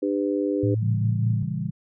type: harmonic tone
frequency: 100 Hz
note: G2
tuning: 35 cents sharp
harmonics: 3 / 4 / 5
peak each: -24 / -26 / -28 dBFS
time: 0.02-0.75 s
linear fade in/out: 10 ms
type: tone with pitch glide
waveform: sine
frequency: 110 to 112.51 Hz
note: A2 to A2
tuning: 0 to +39 cents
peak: -21 dBFS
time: 0.63-1.43 s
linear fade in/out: 5 ms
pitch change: +39 cents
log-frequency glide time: 0.9-1.31 s
type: chord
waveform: sine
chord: A# diminished seventh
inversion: none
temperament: just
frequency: 116.54 / 139.85 / 167.82 / 201.4 Hz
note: A#2 / C#3 / E3 / G3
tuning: 0 / +16 / +31 / +47 cents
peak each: -32 / -30 / -29 / -32 dBFS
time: 0.8-1.71 s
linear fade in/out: 20 ms
effects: none